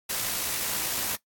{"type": "noise with amplitude modulation", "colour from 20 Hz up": "white", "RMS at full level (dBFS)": -28, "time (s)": [0.09, 1.16], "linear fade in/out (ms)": 10, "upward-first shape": "sine", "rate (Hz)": 57.9, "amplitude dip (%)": 25, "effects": ["noise-tail reverb RT60 0.1 s tail -17 dB re dry", "AAC 64 kbps"]}